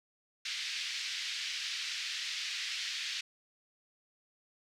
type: band-pass noise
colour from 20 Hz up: white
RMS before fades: -38 dBFS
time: 0.45-3.21 s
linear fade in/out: 5 ms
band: 1900 to 5000 Hz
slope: 24 dB/octave
effects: none